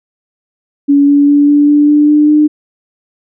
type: tone with pitch steps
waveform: sine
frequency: 283.5 / 286 / 288.5 / 291 / 293.5 / 296.1 / 298.6 / 301.2 Hz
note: C#4 / D4 / D4 / D4 / D4 / D4 / D4 / D4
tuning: +39 / -46 / -31 / -16 / -1 / +14 / +29 / +44 cents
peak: -4 dBFS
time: 0.88-2.48 s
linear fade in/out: 20 ms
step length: 200 ms
effects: none